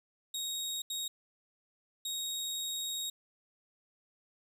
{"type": "tone bursts at uneven times", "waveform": "25% pulse", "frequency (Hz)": 3762, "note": "A#7", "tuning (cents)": 15, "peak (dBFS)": -31, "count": 3, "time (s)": [[0.34, 0.82], [0.9, 1.08], [2.05, 3.1]], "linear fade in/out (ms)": 5, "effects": []}